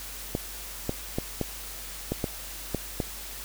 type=clicks; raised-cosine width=2 ms; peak=-13 dBFS; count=8; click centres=0.351 / 0.894 / 1.185 / 1.413 / 2.12 / 2.242 / 2.747 / 3.002 s; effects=added 48 Hz sine -44 dBFS peak until 3.44 s + white hiss -40 dBFS RMS until 3.44 s